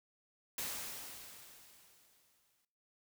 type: noise with exponential decay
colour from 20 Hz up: white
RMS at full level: -39 dBFS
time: 0.58-2.65 s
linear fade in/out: 2 ms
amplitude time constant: 450 ms
effects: noise-tail reverb RT60 0.6 s tail -18 dB re dry